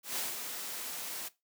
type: noise with ADSR envelope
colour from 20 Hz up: white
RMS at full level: -34 dBFS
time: 0.03-1.29 s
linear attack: 140 ms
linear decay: 180 ms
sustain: -6 dB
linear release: 18 ms
effects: noise-tail reverb RT60 0.2 s tail -17 dB re dry + high-pass 200 Hz 12 dB/octave